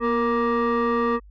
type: tone with frequency modulation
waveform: sine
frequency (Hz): 466.2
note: A#4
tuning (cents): 0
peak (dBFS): -17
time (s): 0-1.2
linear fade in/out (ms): 50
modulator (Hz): 706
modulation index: 1.3
effects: tanh soft clip ceiling -17 dBFS + added 50 Hz sine -44 dBFS peak until 1.3 s

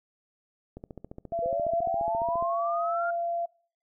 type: click train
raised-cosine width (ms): 2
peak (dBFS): -27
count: 25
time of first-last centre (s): 0.77-2.425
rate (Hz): 14.5
type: tone with pitch glide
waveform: sine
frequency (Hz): 676 to 684.6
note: E5 to F5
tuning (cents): +43 to -35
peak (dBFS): -27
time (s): 1.32-3.46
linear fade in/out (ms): 10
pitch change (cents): +22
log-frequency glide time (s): 1.61-2.93
type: linear sweep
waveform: sine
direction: up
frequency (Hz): 490 to 1418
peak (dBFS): -30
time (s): 1.42-3.11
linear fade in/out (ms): 10
effects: noise-tail reverb RT60 0.5 s tail -24 dB re dry

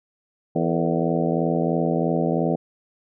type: harmonic tone with a mistuned harmonic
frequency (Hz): 83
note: E2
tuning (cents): +12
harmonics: 2 / 3 / 4 / 5 / 6 / 7 / 8 / 9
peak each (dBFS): -24 / -26 / -27 / -28 / -29 / -29 / -30 / -31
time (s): 0.55-2.56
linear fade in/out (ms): 10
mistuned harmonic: 5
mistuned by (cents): +90
effects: none

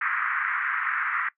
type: band-pass noise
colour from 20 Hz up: pink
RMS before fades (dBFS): -27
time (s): 0.01-1.29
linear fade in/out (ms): 5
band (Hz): 1200 to 2000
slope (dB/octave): 48
effects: noise-tail reverb RT60 0.1 s tail -19 dB re dry

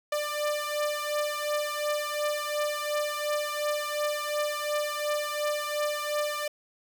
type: beating tone pair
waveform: sawtooth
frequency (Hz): 593 / 595.8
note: D5 / D5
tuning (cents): +17 / +25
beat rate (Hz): 2.8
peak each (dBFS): -26 / -28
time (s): 0.12-6.48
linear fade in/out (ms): 5
effects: none

